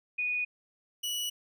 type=tone pair in turn; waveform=sine / sawtooth; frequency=2471 / 2939 Hz; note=D#7 / F#7; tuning=-13 / -12 cents; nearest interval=minor third; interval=301 cents; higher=second; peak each=-28 dBFS; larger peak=neither; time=0.18-0.45 / 1.03-1.3 s; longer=neither; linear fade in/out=10 ms; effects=none